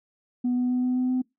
sine tone with pitch steps, 246.9 / 248.5 / 250.1 / 251.7 / 253.3 / 254.9 Hz, B3 / B3 / B3 / B3 / B3 / C4, 0 / +11 / +22 / +33 / +44 / -45 cents, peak -20 dBFS, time 0.44-1.22 s, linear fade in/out 10 ms, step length 130 ms, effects noise-tail reverb RT60 0.2 s tail -25 dB re dry + tanh soft clip ceiling -19 dBFS

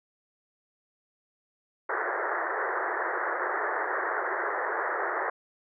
white band-pass noise, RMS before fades -30 dBFS, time 1.89-5.3 s, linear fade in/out 5 ms, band 340 to 1900 Hz, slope 96 dB/octave, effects none

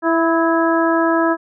harmonic tone with a mistuned harmonic, 330.5 Hz, E4, 5 cents sharp, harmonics 1 / 2 / 3 / 4 / 5, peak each -16 / -19 / -21 / -22 / -23 dBFS, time 0.02-1.37 s, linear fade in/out 50 ms, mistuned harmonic 4, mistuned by -33 cents, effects none

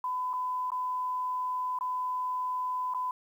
sine tone with dropouts, 1006 Hz, B5, 32 cents sharp, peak -29 dBFS, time 0.04-3.11 s, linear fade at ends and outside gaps 2 ms, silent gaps 0.332-0.336 / 0.704-0.718 / 1.788-1.809 / 2.938-2.946 s, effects 10-bit

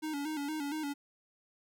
square tone with vibrato, 297.5 Hz, D4, 22 cents sharp, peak -35 dBFS, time 0.02-0.94 s, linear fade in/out 20 ms, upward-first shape square, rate 4.3 Hz, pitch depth 77 cents each way, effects none

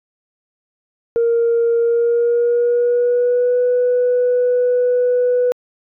sine tone with pitch glide, 466.2 to 493.9 Hz, A#4 to B4, 0 to 0 cents, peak -11 dBFS, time 1.16-5.52 s, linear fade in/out 0 ms, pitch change +100 cents, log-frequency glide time 1.79-3.59 s, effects tanh soft clip ceiling -9 dBFS

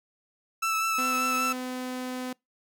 30% pulse tone with vibrato, 1318.5 Hz, E6, in tune, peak -22 dBFS, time 0.62-1.53 s, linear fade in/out 10 ms, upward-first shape triangle, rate 5.1 Hz, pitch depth 21 cents each way
sawtooth tone, 253.6 Hz, B3, 46 cents sharp, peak -28 dBFS, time 0.98-2.33 s, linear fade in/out 5 ms
effects noise-tail reverb RT60 0.2 s tail -26 dB re dry

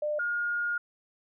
sine tone pair in turn, 599 / 1424.7 Hz, D5 / F6, +34 / +34 cents, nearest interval octave + minor third, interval 1500 cents, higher second, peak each -27 dBFS, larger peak neither, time 0.02-0.19 / 0.19-0.78 s, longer second, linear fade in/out 5 ms, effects none

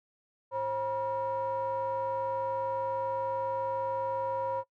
triangle ring-modulated tone, 213.6 Hz, G#3, 49 cents sharp, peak -24 dBFS, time 0.51-4.64 s, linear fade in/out 50 ms, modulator 749 Hz, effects noise-tail reverb RT60 0.1 s tail -21 dB re dry

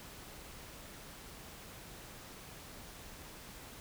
silence, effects pink hiss -51 dBFS RMS until 3.8 s

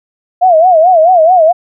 sine tone with vibrato, 685 Hz, F5, 34 cents flat, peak -3 dBFS, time 0.41-1.53 s, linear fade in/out 20 ms, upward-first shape sine, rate 4.6 Hz, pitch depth 160 cents each way, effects none

